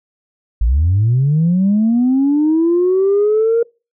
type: linear sweep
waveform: sine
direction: up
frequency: 50 to 469.9 Hz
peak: -9 dBFS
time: 0.61-3.63 s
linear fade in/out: 5 ms
effects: noise-tail reverb RT60 0.3 s tail -26 dB re dry + tanh soft clip ceiling -7 dBFS